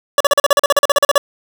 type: tone bursts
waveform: 25% pulse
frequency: 570 Hz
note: C#5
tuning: 48 cents sharp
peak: -4 dBFS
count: 16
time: 0.18-1.18 s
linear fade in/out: 2 ms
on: 25 ms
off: 40 ms
effects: none